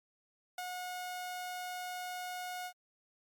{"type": "tone with ADSR envelope", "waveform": "sawtooth", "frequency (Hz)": 725, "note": "F#5", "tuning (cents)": -35, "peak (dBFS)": -33, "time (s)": [0.58, 2.73], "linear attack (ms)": 3, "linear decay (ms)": 29, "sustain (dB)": -2, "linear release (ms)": 70, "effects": ["MP3 96 kbps"]}